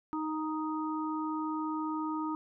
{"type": "harmonic tone", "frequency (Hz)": 311.5, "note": "D#4", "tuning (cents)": 2, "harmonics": [1, 3, 4], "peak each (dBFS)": [-33, -38, -39], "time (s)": [0.13, 2.35], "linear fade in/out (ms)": 0, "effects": []}